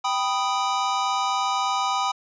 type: chord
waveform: square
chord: G augmented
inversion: none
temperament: equal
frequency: 784 / 987.8 / 1244.5 Hz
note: G5 / B5 / D#6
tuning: 0 / 0 / 0 cents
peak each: -27 dBFS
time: 0.04-2.12 s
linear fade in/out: 10 ms
effects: resampled to 16000 Hz